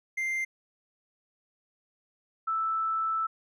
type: tone pair in turn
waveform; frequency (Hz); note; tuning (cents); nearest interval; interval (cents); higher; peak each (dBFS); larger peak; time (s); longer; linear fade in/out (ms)
triangle / sine; 2093 / 1318.5; C7 / E6; 0 / 0; minor sixth; 800; first; -26 / -26; neither; 0.17-0.45 / 2.47-3.27; second; 10
effects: none